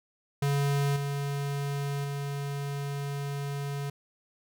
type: tone with level steps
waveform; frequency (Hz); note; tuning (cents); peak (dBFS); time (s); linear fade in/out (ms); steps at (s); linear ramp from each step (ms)
square; 141.4; C#3; +35; -25 / -30 / -32; 0.42-3.9; 5; 0.96 / 2.04; 5
effects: none